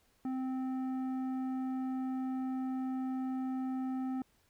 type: tone with tanh clipping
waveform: sine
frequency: 260.1 Hz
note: C4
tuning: 10 cents flat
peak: -35 dBFS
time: 0.25-4.22 s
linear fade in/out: 2 ms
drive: 10 dB
effects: pink hiss -71 dBFS RMS until 4.49 s